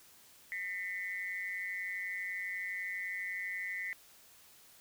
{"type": "tone with amplitude modulation", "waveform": "sine", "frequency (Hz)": 2000, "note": "B6", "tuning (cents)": 21, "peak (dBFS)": -32, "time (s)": [0.52, 3.93], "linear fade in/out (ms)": 0, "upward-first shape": "sine", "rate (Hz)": 188, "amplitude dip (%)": 95, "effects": ["white hiss -60 dBFS RMS until 4.8 s"]}